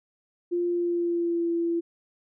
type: tone with pitch glide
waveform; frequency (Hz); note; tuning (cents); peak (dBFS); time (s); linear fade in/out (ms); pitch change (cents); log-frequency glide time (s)
sine; 349.2 to 338.1; F4 to E4; 0 to +44; -23; 0.51-1.81; 20; -56; 0.69-1.5
effects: none